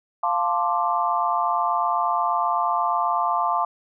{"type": "chord", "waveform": "sine", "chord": "D minor seventh", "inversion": "first", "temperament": "equal", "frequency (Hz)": [698.5, 880, 1046.5, 1174.7], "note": ["F5", "A5", "C6", "D6"], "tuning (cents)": [0, 0, 0, 0], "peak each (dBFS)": -25, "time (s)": [0.23, 3.65], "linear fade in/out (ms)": 5, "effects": []}